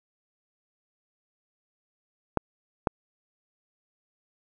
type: clicks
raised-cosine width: 1 ms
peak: -8 dBFS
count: 2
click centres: 2.373 / 2.872 s
effects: none